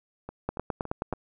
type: two click trains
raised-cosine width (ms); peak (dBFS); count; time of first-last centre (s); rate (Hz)
1; -14 / -23; 7 / 4; 0.49-1.127 / 0.29-1.135; 9.42 / 3.55
effects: none